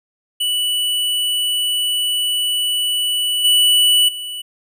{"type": "tone with level steps", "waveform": "square", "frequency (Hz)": 2960, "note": "F#7", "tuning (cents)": 0, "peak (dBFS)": [-17, -11, -26], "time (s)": [0.4, 4.42], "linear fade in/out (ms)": 10, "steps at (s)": [3.44, 4.08], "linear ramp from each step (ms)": 10, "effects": []}